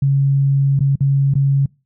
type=tone with dropouts; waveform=sine; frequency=138.2 Hz; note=C#3; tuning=5 cents flat; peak=-11 dBFS; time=0.02-1.66 s; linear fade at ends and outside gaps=5 ms; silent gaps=0.793-0.805 / 0.957-1.006 / 1.339-1.353 s; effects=noise-tail reverb RT60 0.3 s tail -25 dB re dry